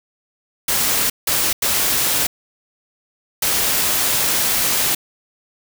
white noise bursts at uneven times, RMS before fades -18 dBFS, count 4, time 0.68-1.1 / 1.27-1.53 / 1.62-2.27 / 3.42-4.95 s, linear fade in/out 5 ms, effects none

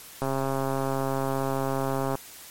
click train, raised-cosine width 1 ms, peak -14 dBFS, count 262, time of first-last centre 0.22-2.153 s, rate 135 Hz, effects white hiss -45 dBFS RMS until 2.5 s + MP3 64 kbps

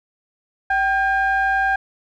triangle ring-modulated tone, 415.3 Hz, G#4, in tune, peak -11 dBFS, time 0.7-1.76 s, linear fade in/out 5 ms, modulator 1190 Hz, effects none

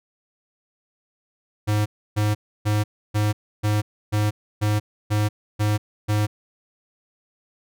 square tone bursts, 105.3 Hz, G#2, 24 cents sharp, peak -19 dBFS, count 10, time 1.67-6.27 s, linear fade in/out 20 ms, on 190 ms, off 300 ms, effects none

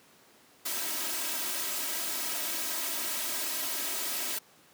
white noise with comb filter, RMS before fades -33 dBFS, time 0.65-4.39 s, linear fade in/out 10 ms, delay 3.1 ms, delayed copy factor +0.8, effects pink hiss -59 dBFS RMS until 4.73 s + high-pass 200 Hz 12 dB/octave

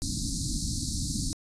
pink band-stop noise, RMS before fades -30 dBFS, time 0.02-1.33 s, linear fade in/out 0 ms, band 310 to 4000 Hz, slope 96 dB/octave, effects resampled to 22050 Hz

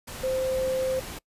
sine tone in noise, 521 Hz, C5, 7 cents flat, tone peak -24 dBFS, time 0.23-1 s, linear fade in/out 10 ms, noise pink, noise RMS -38 dBFS, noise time 0.07-1.19 s, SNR +11 dB, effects noise-tail reverb RT60 0.1 s tail -24 dB re dry + resampled to 32000 Hz

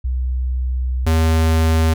sine / square tone pair in turn, 63.2 / 80.55 Hz, B1 / E2, +41 / -39 cents, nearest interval major third, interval 420 cents, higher second, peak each -17 / -13 dBFS, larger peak second, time 0.04-1.06 / 1.06-1.94 s, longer first, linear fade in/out 10 ms, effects none

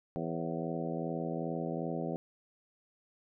harmonic tone with a mistuned harmonic, 82.6 Hz, E2, 4 cents sharp, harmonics 2 / 3 / 4 / 5 / 6 / 7 / 8 / 9, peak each -38 / -40 / -41 / -42 / -43 / -43 / -44 / -45 dBFS, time 0.16-2.16 s, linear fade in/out 0 ms, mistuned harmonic 7, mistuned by -59 cents, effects none

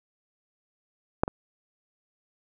clicks, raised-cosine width 1 ms, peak -6 / -16 dBFS, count 2, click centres 1.235 / 1.279 s, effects none

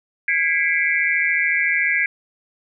sine tone cluster, 1642 / 1995 / 2149 / 2328 Hz, G#6 / B6 / C7 / D7, -20 / +17 / +46 / -16 cents, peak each -22 dBFS, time 0.28-2.06 s, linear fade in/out 2 ms, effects none

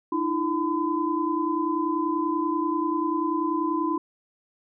sine tone cluster, 304.8 / 335.1 / 1013 Hz, D#4 / E4 / B5, -36 / +29 / +44 cents, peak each -27 dBFS, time 0.12-3.98 s, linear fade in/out 5 ms, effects none

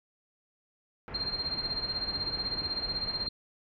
pink low-pass noise, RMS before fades -42 dBFS, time 1.08-3.27 s, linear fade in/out 0 ms, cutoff 2200 Hz, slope 24 dB/octave
sine tone with tremolo, 4186 Hz, C8, in tune, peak -28 dBFS, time 1.14-3.29 s, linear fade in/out 10 ms, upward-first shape sine, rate 16 Hz, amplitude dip 75%
clicks, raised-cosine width 3 ms, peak -31 dBFS, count 5, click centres 2.374 / 2.448 / 2.62 / 2.92 / 3.281 s
effects none

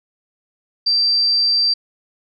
sine tone, 4692 Hz, D8, 2 cents flat, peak -13 dBFS, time 0.86-1.74 s, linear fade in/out 10 ms, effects none

